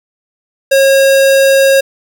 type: tone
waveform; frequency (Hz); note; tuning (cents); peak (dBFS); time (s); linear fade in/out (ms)
square; 543; C#5; -36; -6; 0.71-1.81; 10
effects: none